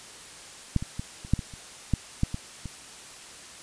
clicks, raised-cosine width 5 ms, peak -10 / -20 / -19 / -28 / -8 / -20 / -30 / -10 / -10 / -18 / -23 dBFS, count 11, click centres 0.763 / 0.825 / 0.995 / 1.249 / 1.336 / 1.392 / 1.538 / 1.937 / 2.234 / 2.344 / 2.657 s, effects white hiss -45 dBFS RMS until 3.62 s + resampled to 22050 Hz

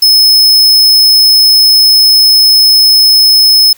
45% pulse tone, 5190 Hz, E8, 28 cents flat, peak -3 dBFS, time 0.02-3.73 s, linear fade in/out 5 ms, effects white hiss -42 dBFS RMS until 3.77 s

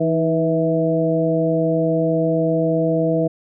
harmonic tone with a mistuned harmonic, 163.3 Hz, E3, 16 cents flat, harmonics 1 / 2 / 3 / 4, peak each -21 / -21 / -21 / -21 dBFS, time 0-3.28 s, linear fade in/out 10 ms, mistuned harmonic 2, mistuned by -43 cents, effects none

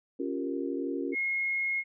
sine chord, G half-diminished seventh, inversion second, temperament equal, 277.2 / 349.2 / 392 / 466.2 Hz, Db4 / F4 / G4 / Bb4, 0 / 0 / 0 / 0 cents, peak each -33 / -35 / -38 / -38 dBFS, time 0.19-1.15 s, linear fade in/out 10 ms
sine tone, 2157 Hz, C#7, 48 cents flat, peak -27 dBFS, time 1.12-1.84 s, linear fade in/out 50 ms
effects none

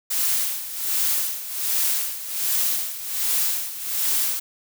blue noise with tremolo, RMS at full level -21 dBFS, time 0.1-4.4 s, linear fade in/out 10 ms, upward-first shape sine, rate 1.3 Hz, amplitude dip 75%, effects none

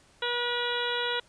harmonic tone, 482.6 Hz, B4, 40 cents flat, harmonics 1 / 2 / 3 / 4 / 5 / 6 / 7 / 8, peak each -33 / -35 / -33 / -38 / -42 / -38 / -34 / -37 dBFS, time 0.22-1.2 s, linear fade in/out 5 ms, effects pink hiss -60 dBFS RMS until 1.28 s + resampled to 22050 Hz

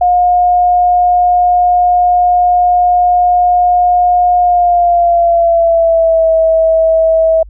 sine tone with pitch glide, 715 to 648.1 Hz, F5 to E5, +41 to -30 cents, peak -6 dBFS, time 0.01-7.43 s, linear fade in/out 5 ms, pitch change -171 cents, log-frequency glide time 4.39-6.31 s, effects added 50 Hz sine -30 dBFS peak until 7.49 s

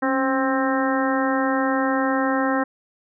harmonic tone with a mistuned harmonic, 263.8 Hz, C4, 14 cents sharp, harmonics 1 / 2 / 3 / 4 / 5 / 6 / 7, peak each -22 / -25 / -27 / -28 / -29 / -30 / -30 dBFS, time 0.02-2.64 s, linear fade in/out 10 ms, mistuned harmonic 1, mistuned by +49 cents, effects none

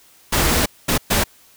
pink noise bursts at uneven times, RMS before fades -17 dBFS, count 3, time 0.32-0.66 / 0.88-0.98 / 1.1-1.24 s, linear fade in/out 10 ms, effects white hiss -51 dBFS RMS until 1.56 s

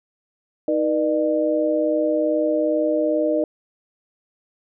sine tone cluster, 313.9 / 481.5 / 604 Hz, D#4 / B4 / D5, +15 / -44 / +48 cents, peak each -22 / -24 / -20 dBFS, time 0.68-3.44 s, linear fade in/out 2 ms, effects none

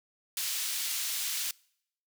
pink high-pass noise, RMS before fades -33 dBFS, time 0.37-1.51 s, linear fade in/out 2 ms, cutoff 3300 Hz, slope 12 dB/octave, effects noise-tail reverb RT60 0.7 s tail -25 dB re dry

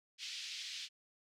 white band-pass noise, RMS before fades -45 dBFS, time 0.18-0.89 s, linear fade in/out 50 ms, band 2400 to 5100 Hz, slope 24 dB/octave, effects none

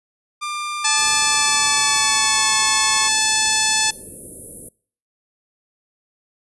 sawtooth tone with pitch glide, 1194 to 1094.9 Hz, D6 to C#6, +28 to -22 cents, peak -20 dBFS, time 0.41-3.09 s, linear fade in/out 20 ms, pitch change -150 cents, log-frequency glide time 1.15-2.54 s
harmonic tone, 871 Hz, A5, 18 cents flat, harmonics 1 / 2 / 3 / 4 / 5 / 6 / 7 / 8 / 9 / 10, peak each -25 / -25 / -25 / -25 / -25 / -25 / -25 / -25 / -25 / -25 dBFS, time 0.84-3.91 s, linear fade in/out 10 ms
white band-stop noise, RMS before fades -29 dBFS, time 0.97-4.69 s, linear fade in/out 5 ms, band 530 to 10000 Hz, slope 48 dB/octave
effects noise-tail reverb RT60 0.5 s tail -24 dB re dry + resampled to 24000 Hz

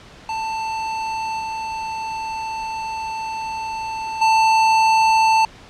square tone with level steps, 887 Hz, A5, 14 cents sharp, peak -23 / -25 / -13 dBFS, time 0.29-5.45 s, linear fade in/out 2 ms, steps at 1.39 / 4.21 s, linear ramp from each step 10 ms, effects pink hiss -43 dBFS RMS until 5.69 s + low-pass 5000 Hz 12 dB/octave

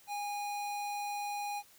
square tone, 820 Hz, G#5, 22 cents flat, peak -36 dBFS, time 0.07-1.63 s, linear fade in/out 50 ms, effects white hiss -61 dBFS RMS until 1.78 s

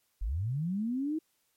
sine linear sweep, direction up, 37.94 to 323.4 Hz, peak -29 dBFS, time 0.21-1.19 s, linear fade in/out 10 ms, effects white hiss -74 dBFS RMS until 1.56 s + MP3 64 kbps

